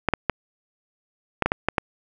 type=clicks; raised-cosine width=0.5 ms; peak=-4 dBFS; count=8; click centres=0.087 / 0.137 / 0.297 / 1.423 / 1.46 / 1.519 / 1.686 / 1.782 s; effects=none